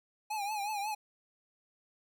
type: tone with vibrato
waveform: square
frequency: 830.6 Hz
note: G#5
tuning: in tune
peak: -34 dBFS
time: 0.3-0.95 s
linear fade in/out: 10 ms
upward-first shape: triangle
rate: 5.5 Hz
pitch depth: 99 cents each way
effects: none